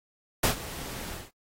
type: noise with ADSR envelope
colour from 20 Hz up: pink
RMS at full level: -21 dBFS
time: 0.43-1.31 s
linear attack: 8 ms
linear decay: 110 ms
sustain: -18 dB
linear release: 180 ms
effects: AAC 48 kbps